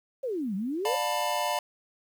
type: exponential two-way sweep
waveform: sine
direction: down then up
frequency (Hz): 560 to 183.7 to 560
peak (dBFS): -28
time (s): 0.23-0.96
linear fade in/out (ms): 10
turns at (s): 0.55
type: chord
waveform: square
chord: B half-diminished seventh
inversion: first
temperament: just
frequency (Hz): 592.7 / 711.2 / 889 / 987.8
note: D5 / F5 / A5 / B5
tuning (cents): +16 / +31 / +18 / 0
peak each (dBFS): -33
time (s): 0.85-1.59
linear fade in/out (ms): 2
effects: 10-bit